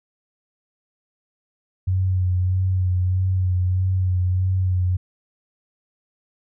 sine tone with vibrato, 92.2 Hz, F#2, 6 cents flat, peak -17 dBFS, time 1.87-4.97 s, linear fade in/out 10 ms, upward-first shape sine, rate 1.6 Hz, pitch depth 29 cents each way, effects none

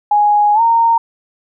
sine tone with pitch glide, 830.6 to 921.6 Hz, G#5 to A#5, 0 to -20 cents, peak -8 dBFS, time 0.11-0.98 s, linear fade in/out 5 ms, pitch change +180 cents, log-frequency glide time 0.54-0.61 s, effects none

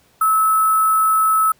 sine tone with sample-and-hold, 1300 Hz, E6, 24 cents flat, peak -12 dBFS, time 0.21-1.52 s, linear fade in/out 5 ms, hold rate 11025 Hz, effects pink hiss -56 dBFS RMS until 1.59 s + high-pass 60 Hz 12 dB/octave

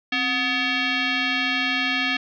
sine tone with frequency modulation, 264.4 Hz, C4, 18 cents sharp, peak -20 dBFS, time 0.12-2.17 s, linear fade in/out 5 ms, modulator 996 Hz, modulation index 3.3, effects none

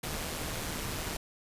pink noise with amplitude modulation, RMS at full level -34 dBFS, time 0.03-1.17 s, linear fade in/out 5 ms, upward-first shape sine, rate 154 Hz, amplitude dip 45%, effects resampled to 32000 Hz

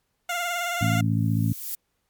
15% pulse tone with vibrato, 698.5 Hz, F5, in tune, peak -19 dBFS, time 0.29-1.01 s, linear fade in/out 5 ms, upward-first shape triangle, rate 19 Hz, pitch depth 49 cents each way
harmonic tone, 55.2 Hz, A1, 6 cents sharp, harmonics 2 / 3 / 4 / 5, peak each -22 / -26 / -28 / -30 dBFS, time 0.81-1.53 s, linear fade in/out 5 ms
violet noise with exponential growth, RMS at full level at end -29 dBFS, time 0.87-1.75 s, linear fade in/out 2 ms, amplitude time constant 190 ms
effects pink hiss -74 dBFS RMS until 2.09 s + MP3 96 kbps

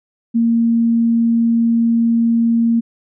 sine tone, 231.2 Hz, A#3, 14 cents flat, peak -11 dBFS, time 0.34-2.81 s, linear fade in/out 20 ms, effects none

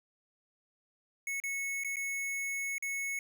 square tone with dropouts, 2200 Hz, C#7, 14 cents flat, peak -34 dBFS, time 1.27-3.19 s, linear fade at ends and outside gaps 2 ms, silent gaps 1.401-1.437 / 1.837-1.846 / 1.959-1.967 / 2.782-2.824 s, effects none

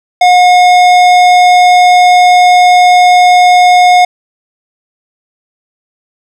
sine tone with tanh clipping, 721 Hz, F#5, 45 cents flat, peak -4 dBFS, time 0.21-4.05 s, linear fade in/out 5 ms, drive 16 dB, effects none

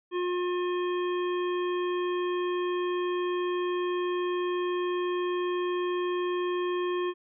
harmonic tone, 357.2 Hz, F4, 39 cents sharp, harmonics 1 / 3 / 5 / 7 / 9, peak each -27 / -35 / -42 / -45 / -44 dBFS, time 0.11-7.14 s, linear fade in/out 50 ms, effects none

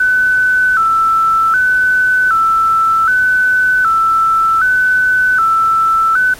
sine tone with vibrato, 1413 Hz, F6, 20 cents sharp, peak -8 dBFS, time 0-6.34 s, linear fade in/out 5 ms, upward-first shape square, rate 0.65 Hz, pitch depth 110 cents each way, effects pink hiss -35 dBFS RMS until 6.39 s + MP3 64 kbps

